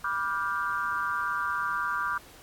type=chord; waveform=sine; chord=G dominant seventh; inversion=first; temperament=just; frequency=980 / 1176 / 1411.2 / 1568 Hz; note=B5 / D6 / F6 / G6; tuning=-14 / +2 / +18 / 0 cents; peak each=-36 / -30 / -32 / -34 dBFS; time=0.04-2.18 s; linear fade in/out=5 ms; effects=pink hiss -52 dBFS RMS until 2.42 s + AAC 64 kbps